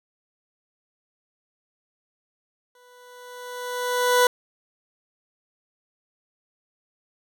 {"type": "tone with exponential growth", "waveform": "20% pulse", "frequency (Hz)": 493.9, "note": "B4", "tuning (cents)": 0, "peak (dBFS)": -9, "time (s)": [2.75, 4.27], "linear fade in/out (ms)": 2, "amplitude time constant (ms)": 330, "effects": []}